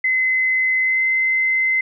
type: tone with pitch glide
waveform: sine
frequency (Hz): 2044 to 2061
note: C7 to C7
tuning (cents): -41 to -27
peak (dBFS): -15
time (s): 0.04-1.81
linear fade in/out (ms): 5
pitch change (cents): +14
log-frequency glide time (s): 0.82-1.03
effects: none